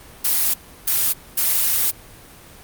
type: noise bursts at uneven times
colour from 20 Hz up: blue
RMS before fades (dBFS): -18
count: 3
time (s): 0.24-0.54 / 0.87-1.13 / 1.37-1.91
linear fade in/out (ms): 10
effects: pink hiss -43 dBFS RMS until 2.63 s + Opus 32 kbps